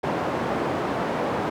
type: band-pass noise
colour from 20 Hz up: white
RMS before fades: -26 dBFS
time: 0.03-1.5 s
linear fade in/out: 10 ms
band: 130 to 790 Hz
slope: 12 dB/octave
effects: none